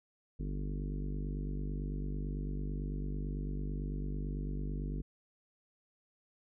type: harmonic tone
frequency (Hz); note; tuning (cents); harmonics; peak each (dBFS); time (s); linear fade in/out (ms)
49; G1; 0; 1 / 3 / 4 / 5 / 6 / 7 / 8 / 9; -36 / -41 / -49 / -45 / -49 / -52 / -55 / -55; 0.39-5.02; 10
effects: none